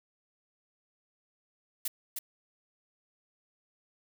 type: noise with echo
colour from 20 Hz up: blue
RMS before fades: -32 dBFS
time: 1.85-1.88 s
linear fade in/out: 5 ms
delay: 310 ms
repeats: 1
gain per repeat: -4 dB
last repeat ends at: 2.19 s
effects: none